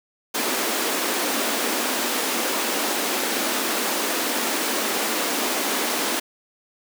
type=high-pass noise; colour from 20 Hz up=pink; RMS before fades=-24 dBFS; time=0.34-6.2 s; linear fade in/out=10 ms; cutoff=230 Hz; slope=48 dB/octave; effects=none